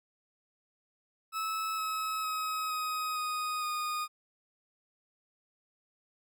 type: tone with pitch steps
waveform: 40% pulse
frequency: 1300 / 1285.8 / 1271.8 / 1257.9 / 1244.2 / 1230.6 Hz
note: E6 / E6 / D#6 / D#6 / D#6 / D#6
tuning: -24 / -43 / +38 / +19 / 0 / -19 cents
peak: -31 dBFS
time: 1.32-4.08 s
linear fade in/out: 50 ms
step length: 460 ms
effects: none